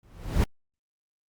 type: noise with exponential growth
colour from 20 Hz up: brown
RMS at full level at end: -19 dBFS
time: 0.03-0.44 s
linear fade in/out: 2 ms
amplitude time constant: 89 ms
effects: Opus 48 kbps